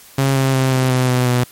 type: tone with pitch steps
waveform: sawtooth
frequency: 135.9 / 133.8 / 131.73 / 129.69 / 127.68 / 125.71 / 123.76 Hz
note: C#3 / C3 / C3 / C3 / C3 / B2 / B2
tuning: -34 / +39 / +12 / -15 / -42 / +31 / +4 cents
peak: -9 dBFS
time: 0.18-1.44 s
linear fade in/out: 5 ms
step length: 180 ms
effects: white hiss -43 dBFS RMS until 1.51 s + MP3 64 kbps